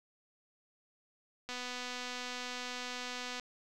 click train, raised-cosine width 0.2 ms, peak -24 dBFS, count 474, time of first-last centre 1.49-3.397 s, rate 248 Hz, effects none

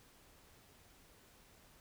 silence, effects pink hiss -64 dBFS RMS until 1.8 s

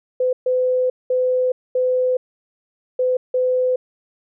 sine tone bursts at uneven times, 507 Hz, B4, 45 cents sharp, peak -15 dBFS, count 6, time 0.2-0.33 / 0.46-0.9 / 1.1-1.52 / 1.75-2.17 / 2.99-3.17 / 3.34-3.76 s, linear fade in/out 5 ms, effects none

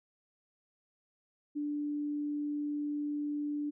sine tone, 293.7 Hz, D4, in tune, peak -32 dBFS, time 1.55-3.71 s, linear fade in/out 20 ms, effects none

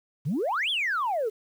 sine exponential two-way sweep, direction up then down, 123.47 to 3520 to 407.3 Hz, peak -23 dBFS, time 0.25-1.3 s, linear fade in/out 20 ms, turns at 0.7 s, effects tanh soft clip ceiling -21 dBFS + 9-bit

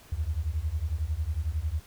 sine beating tone pair, 72.3 / 83.3 Hz, D2 / E2, -27 / +19 cents, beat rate 11 Hz, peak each -30 dBFS, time 0.12-1.8 s, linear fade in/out 5 ms, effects pink hiss -54 dBFS RMS until 1.86 s

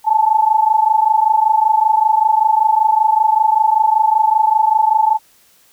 sine tone pair together, 859 / 884.2 Hz, A5 / A5, -42 / +8 cents, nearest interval minor second, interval 50 cents, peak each -13 dBFS, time 0.04-5.19 s, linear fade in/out 50 ms, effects white hiss -52 dBFS RMS until 5.72 s

